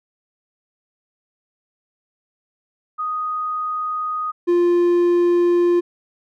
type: tone pair in turn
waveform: sine / triangle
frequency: 1244.5 / 349.2 Hz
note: D#6 / F4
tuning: 0 / 0 cents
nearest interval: octave + minor seventh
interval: 2200 cents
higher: first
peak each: -21 / -11 dBFS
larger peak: second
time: 2.98-4.32 / 4.47-5.81 s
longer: neither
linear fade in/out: 20 ms
effects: none